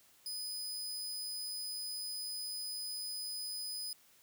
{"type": "tone", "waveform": "sawtooth", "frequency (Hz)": 4998, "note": "D#8", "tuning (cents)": 7, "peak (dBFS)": -36, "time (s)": [0.26, 3.93], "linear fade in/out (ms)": 2, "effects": ["white hiss -65 dBFS RMS until 4.22 s", "high-pass 60 Hz 12 dB/octave"]}